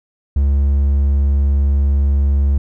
triangle tone, 69.9 Hz, C#2, 15 cents sharp, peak -9 dBFS, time 0.36-2.58 s, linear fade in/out 5 ms, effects none

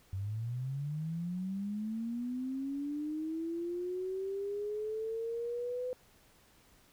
sine linear sweep, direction up, 93.3 to 506 Hz, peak -34 dBFS, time 0.13-5.93 s, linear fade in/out 0 ms, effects pink hiss -64 dBFS RMS until 6.92 s

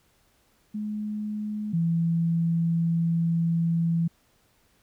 sine tone pair in turn, 211.2 / 166.9 Hz, G#3 / E3, +29 / +22 cents, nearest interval major third, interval 407 cents, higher first, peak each -28 / -21 dBFS, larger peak second, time 0.74-1.73 / 1.73-4.08 s, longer second, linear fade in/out 10 ms, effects pink hiss -65 dBFS RMS until 4.82 s

